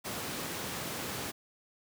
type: high-pass noise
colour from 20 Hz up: pink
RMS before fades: -38 dBFS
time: 0.04-1.32 s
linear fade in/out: 20 ms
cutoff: 130 Hz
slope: 12 dB/octave
effects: none